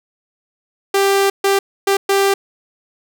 sawtooth tone bursts at uneven times, 394.1 Hz, G4, 9 cents sharp, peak -8 dBFS, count 4, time 0.94-1.3 / 1.44-1.59 / 1.87-1.97 / 2.09-2.34 s, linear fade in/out 5 ms, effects none

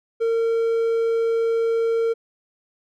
triangle tone, 457.2 Hz, A#4, 34 cents flat, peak -16 dBFS, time 0.2-2.14 s, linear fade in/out 20 ms, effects none

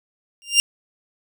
20% pulse tone with exponential growth, 2794 Hz, F7, in tune, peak -4 dBFS, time 0.42-0.6 s, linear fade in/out 0 ms, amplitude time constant 37 ms, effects none

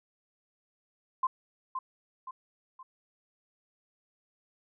sine tone with echo, 1042 Hz, C6, 7 cents flat, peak -24 dBFS, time 1.23-1.27 s, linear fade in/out 5 ms, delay 520 ms, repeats 3, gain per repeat -7 dB, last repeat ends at 2.83 s, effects none

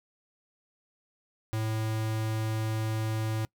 square tone, 110 Hz, A2, in tune, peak -29 dBFS, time 1.53-3.45 s, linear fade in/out 0 ms, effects noise-tail reverb RT60 0.1 s tail -24 dB re dry

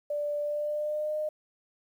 sine tone with pitch glide, 587.3 to 611.2 Hz, D5 to D#5, 0 to -31 cents, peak -28 dBFS, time 0.1-1.29 s, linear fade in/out 5 ms, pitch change +69 cents, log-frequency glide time 0.4-1.18 s, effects 10-bit

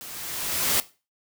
white noise with level ramp, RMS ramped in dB -40 to -21 dBFS, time 0.01-0.8 s, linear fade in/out 0 ms, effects noise-tail reverb RT60 0.3 s tail -17 dB re dry

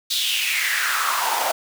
pink noise with high-pass filter sweep, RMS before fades -22 dBFS, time 0.1-1.52 s, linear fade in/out 10 ms, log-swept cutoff 3900 to 680 Hz, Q 4.4, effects none

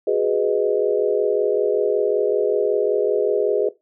sine chord, G# minor seventh, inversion third, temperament equal, 370 / 415.3 / 493.9 / 622.3 Hz, F#4 / G#4 / B4 / D#5, 0 / 0 / 0 / 0 cents, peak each -24 / -19 / -22 / -25 dBFS, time 0.07-3.69 s, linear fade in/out 5 ms, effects noise-tail reverb RT60 0.2 s tail -18 dB re dry

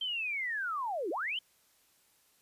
sine linear two-way sweep, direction down then up, 3157 to 306.4 to 3157 Hz, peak -32 dBFS, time 0.01-1.39 s, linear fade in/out 5 ms, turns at 1.1 s, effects white hiss -68 dBFS RMS until 2.41 s + resampled to 32000 Hz

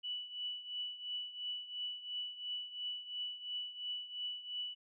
sine tone with tremolo, 2960 Hz, F#7, in tune, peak -36 dBFS, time 0.03-4.75 s, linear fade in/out 20 ms, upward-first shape triangle, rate 2.9 Hz, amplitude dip 80%, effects none

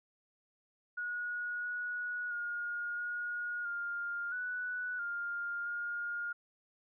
sine tone with pitch steps, 1451 / 1460 / 1427 / 1439 / 1405 / 1481 / 1405 / 1419 Hz, F#6 / F#6 / F6 / F#6 / F6 / F#6 / F6 / F6, -34 / -24 / +37 / -49 / +10 / +1 / +10 / +27 cents, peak -35 dBFS, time 0.97-6.33 s, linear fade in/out 10 ms, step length 670 ms, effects none

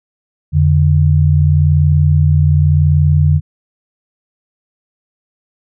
sine tone pair together, 86.5 / 147.38 Hz, F2 / D3, -16 / +6 cents, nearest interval major sixth, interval 922 cents, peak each -10 dBFS, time 0.52-3.41 s, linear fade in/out 50 ms, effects none

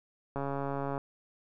click train, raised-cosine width 1 ms, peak -21 dBFS, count 87, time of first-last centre 0.36-0.979 s, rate 139 Hz, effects none

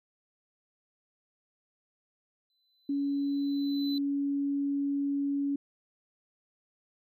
triangle tone with exponential growth, 4018 Hz, B7, 29 cents sharp, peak -34 dBFS, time 2.5-3.98 s, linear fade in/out 1 ms, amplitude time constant 320 ms
sine tone, 281.4 Hz, C#4, 26 cents sharp, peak -27 dBFS, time 2.89-5.56 s, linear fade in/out 5 ms
effects none

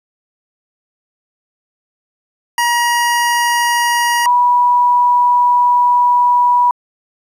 25% pulse / sine tone pair in turn, 953 / 975.8 Hz, A#5 / B5, +38 / -21 cents, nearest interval unison, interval 41 cents, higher second, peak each -8 / -8 dBFS, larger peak neither, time 2.58-4.26 / 4.26-6.71 s, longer second, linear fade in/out 2 ms, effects resampled to 32000 Hz + 8-bit

